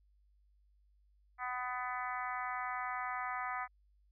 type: harmonic tone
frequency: 250 Hz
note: B3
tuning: 21 cents sharp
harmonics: 3 / 4 / 5 / 6 / 7 / 8 / 9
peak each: -42 / -43 / -41 / -48 / -47 / -45 / -51 dBFS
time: 1.38-3.68 s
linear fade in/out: 50 ms
effects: added 50 Hz sine -66 dBFS peak until 4.11 s